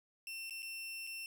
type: tone with dropouts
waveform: sawtooth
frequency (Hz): 2700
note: E7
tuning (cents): +41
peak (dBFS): -39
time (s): 0.27-1.26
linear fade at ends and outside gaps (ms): 1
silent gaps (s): 0.497-0.507 / 0.622-0.628 / 1.068-1.072
effects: none